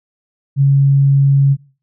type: tone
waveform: sine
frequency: 138.59 Hz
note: C#3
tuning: in tune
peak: -7 dBFS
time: 0.56-1.57 s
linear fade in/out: 50 ms
effects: noise-tail reverb RT60 0.4 s tail -22 dB re dry